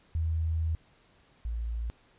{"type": "tone pair in turn", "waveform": "sine", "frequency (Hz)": [80.8, 57.13], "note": ["E2", "A#1"], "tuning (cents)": [-34, -34], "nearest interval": "tritone", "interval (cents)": 600, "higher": "first", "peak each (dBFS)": [-26, -30], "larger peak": "first", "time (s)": [[0.15, 0.75], [1.45, 1.9]], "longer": "first", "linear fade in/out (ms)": 0, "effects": ["pink hiss -63 dBFS RMS until 2.18 s", "resampled to 8000 Hz"]}